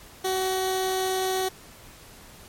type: tone with notch filter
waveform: 15% pulse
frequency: 376.4 Hz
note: F#4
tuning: 30 cents sharp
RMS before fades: -26 dBFS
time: 0.24-1.49 s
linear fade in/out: 10 ms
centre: 1300 Hz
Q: 1.3
effects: pink hiss -48 dBFS RMS until 2.48 s + MP3 64 kbps